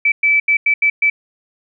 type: tone bursts at uneven times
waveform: sine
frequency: 2311 Hz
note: D7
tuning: 28 cents flat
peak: -10 dBFS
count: 6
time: 0.05-0.12 / 0.23-0.4 / 0.48-0.57 / 0.66-0.74 / 0.82-0.9 / 1.02-1.1 s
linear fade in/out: 5 ms
effects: none